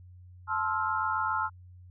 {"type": "chord", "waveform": "sine", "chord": "F major seventh", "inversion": "first", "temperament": "just", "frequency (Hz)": [873.1, 1047.7, 1309.6, 1396.9], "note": ["A5", "C6", "E6", "F6"], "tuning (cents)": [-14, 2, -12, 0], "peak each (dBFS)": [-32, -33, -32, -32], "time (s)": [0.47, 1.5], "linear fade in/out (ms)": 50, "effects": ["added 90 Hz sine -48 dBFS peak until 1.9 s"]}